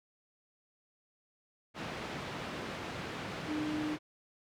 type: band-pass noise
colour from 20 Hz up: pink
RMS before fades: -41 dBFS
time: 1.74-3.99 s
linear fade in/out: 50 ms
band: 120 to 3300 Hz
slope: 12 dB/octave
type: tone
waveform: sine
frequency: 304.5 Hz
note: D#4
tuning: 37 cents flat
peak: -33 dBFS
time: 3.46-3.98 s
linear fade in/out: 50 ms
effects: none